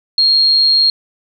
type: tone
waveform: sine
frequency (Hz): 4249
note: C8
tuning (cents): +26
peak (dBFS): -8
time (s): 0.18-0.9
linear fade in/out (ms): 2
effects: none